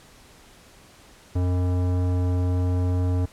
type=tone with tanh clipping; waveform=sine; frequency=90.1 Hz; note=F#2; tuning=45 cents flat; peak=-22 dBFS; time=1.35-3.26 s; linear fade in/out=10 ms; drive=17 dB; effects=pink hiss -51 dBFS RMS until 3.32 s + low-pass 11000 Hz 12 dB/octave